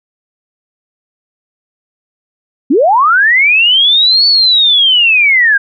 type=linear two-way sweep; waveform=sine; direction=up then down; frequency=234 to 4500 to 1574 Hz; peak=-5 dBFS; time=2.7-5.58 s; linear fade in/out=10 ms; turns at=4.27 s; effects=none